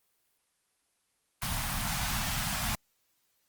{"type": "band-stop noise", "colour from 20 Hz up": "pink", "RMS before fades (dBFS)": -32, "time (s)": [1.42, 2.75], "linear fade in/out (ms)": 0, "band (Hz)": [240, 680], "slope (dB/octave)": 48, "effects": ["white hiss -74 dBFS RMS until 3.48 s", "Opus 24 kbps"]}